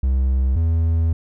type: tone pair in turn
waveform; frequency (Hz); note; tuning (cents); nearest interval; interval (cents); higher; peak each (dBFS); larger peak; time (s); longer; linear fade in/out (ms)
triangle; 65.41 / 82.06; C2 / E2; 0 / -7; major third; 393; second; -13; neither; 0.03-0.56 / 0.56-1.13; second; 5
effects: none